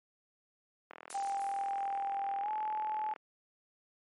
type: click train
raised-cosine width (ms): 0.5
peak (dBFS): -30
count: 94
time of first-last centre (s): 0.91-3.162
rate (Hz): 41.3
type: noise with exponential decay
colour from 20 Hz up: violet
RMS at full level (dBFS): -39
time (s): 1.1-2.48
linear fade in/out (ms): 0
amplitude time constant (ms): 300
type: tone with pitch glide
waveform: sine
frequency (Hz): 793 to 859.8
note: G5 to A5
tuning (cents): +20 to -40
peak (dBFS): -32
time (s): 1.14-3.14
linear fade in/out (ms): 10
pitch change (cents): +140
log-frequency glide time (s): 2.41-2.5
effects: high-pass 400 Hz 12 dB/octave + MP3 48 kbps